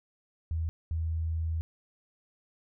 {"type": "tone pair in turn", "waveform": "sine", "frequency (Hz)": [81.1, 81.1], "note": ["E2", "E2"], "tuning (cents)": [-28, -28], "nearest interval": "unison", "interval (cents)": 0, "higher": "neither", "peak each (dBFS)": -28, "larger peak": "neither", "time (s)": [[0.51, 0.69], [0.91, 1.61]], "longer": "second", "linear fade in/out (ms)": 0, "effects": []}